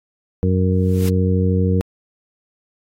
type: harmonic tone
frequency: 92.8 Hz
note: F#2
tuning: 6 cents sharp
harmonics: 1 / 2 / 3 / 4 / 5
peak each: -16 / -19 / -26 / -28 / -23 dBFS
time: 0.43-1.81 s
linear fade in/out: 0 ms
type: noise with exponential growth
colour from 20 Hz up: white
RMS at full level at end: -29 dBFS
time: 0.72-1.09 s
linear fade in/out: 5 ms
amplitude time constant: 79 ms
effects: AAC 48 kbps